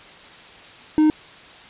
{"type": "tone", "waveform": "triangle", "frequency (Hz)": 308.3, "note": "D#4", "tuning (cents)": -16, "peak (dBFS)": -10, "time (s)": [0.98, 1.1], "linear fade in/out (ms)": 0, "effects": ["white hiss -43 dBFS RMS until 1.69 s", "resampled to 8000 Hz"]}